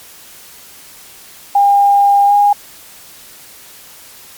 sine tone with pitch glide, 805 to 817.2 Hz, G5 to G#5, +46 to -28 cents, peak -6 dBFS, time 1.55-2.53 s, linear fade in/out 5 ms, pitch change +26 cents, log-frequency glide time 2.26-2.33 s, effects white hiss -38 dBFS RMS until 4.37 s + MP3 96 kbps

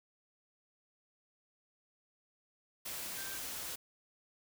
sine tone in noise, 1568 Hz, G6, in tune, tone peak -48 dBFS, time 3.17-3.38 s, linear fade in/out 10 ms, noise white, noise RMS -42 dBFS, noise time 2.85-3.76 s, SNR -9 dB, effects none

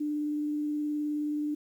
sine tone with vibrato, 297.8 Hz, D4, 24 cents sharp, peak -28 dBFS, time 0-1.55 s, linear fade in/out 10 ms, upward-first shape sine, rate 19 Hz, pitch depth 11 cents each way, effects 10-bit

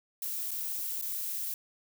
violet noise with dropouts, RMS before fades -35 dBFS, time 0.22-1.54 s, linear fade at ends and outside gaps 1 ms, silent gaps 0.509-0.515 / 1.014-1.023 s, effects none

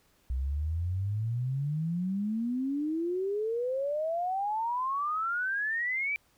sine exponential sweep, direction up, 62.1 to 2349 Hz, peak -28 dBFS, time 0.3-6.16 s, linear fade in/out 0 ms, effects pink hiss -67 dBFS RMS until 6.37 s

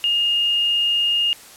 sine tone, 2838 Hz, F7, 27 cents sharp, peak -16 dBFS, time 0.04-1.33 s, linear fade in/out 0 ms, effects white hiss -43 dBFS RMS until 1.56 s + low-pass 12000 Hz 12 dB/octave

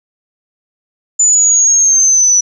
sine linear sweep, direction down, 7040 to 5900 Hz, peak -6 dBFS, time 1.19-2.41 s, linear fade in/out 10 ms, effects none

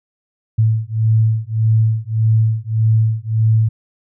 sine beating tone pair, 110 / 111.7 Hz, A2 / A2, 0 / +27 cents, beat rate 1.7 Hz, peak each -15 dBFS, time 0.58-3.69 s, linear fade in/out 10 ms, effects none

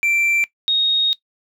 triangle / sine tone pair in turn, 2349 / 3736 Hz, D7 / A#7, 0 / +3 cents, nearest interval minor sixth, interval 803 cents, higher second, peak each -14 dBFS, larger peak neither, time 0.03-0.44 / 0.68-1.13 s, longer second, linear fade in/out 0 ms, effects noise-tail reverb RT60 0.1 s tail -19 dB re dry

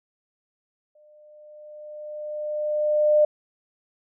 sine tone with exponential growth, 602 Hz, D5, 43 cents sharp, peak -13 dBFS, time 0.95-3.25 s, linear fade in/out 5 ms, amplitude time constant 500 ms, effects none

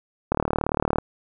click train, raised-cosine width 1 ms, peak -7 dBFS, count 26, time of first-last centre 0.32-0.985 s, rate 37.6 Hz, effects none

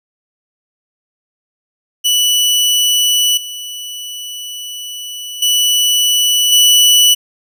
sawtooth tone with level steps, 2960 Hz, F#7, in tune, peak -7 / -21 / -7 / -3 dBFS, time 2.04-7.15 s, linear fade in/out 20 ms, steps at 3.37 / 5.42 / 6.52 s, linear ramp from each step 5 ms, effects none

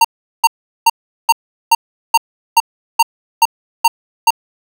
square tone bursts, 921 Hz, A#5, 21 cents flat, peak -6 dBFS, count 11, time 0.01-4.306 s, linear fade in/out 5 ms, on 36 ms, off 390 ms, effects none

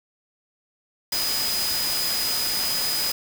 sine tone in noise, 4978 Hz, D#8, in tune, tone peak -25 dBFS, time 1.12-3.12 s, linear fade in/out 5 ms, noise white, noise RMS -27 dBFS, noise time 1.12-3.12 s, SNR -1 dB, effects none

